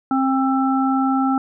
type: harmonic tone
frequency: 265.8 Hz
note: C4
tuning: 27 cents sharp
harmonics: 1 / 3 / 5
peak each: -17 / -22 / -24 dBFS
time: 0.11-1.38 s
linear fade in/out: 2 ms
effects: none